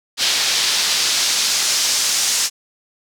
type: noise with band-pass filter sweep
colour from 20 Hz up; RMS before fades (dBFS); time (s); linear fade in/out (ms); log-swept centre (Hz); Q
pink; -18; 0.17-2.5; 50; 4200 to 6300; 1.4
effects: none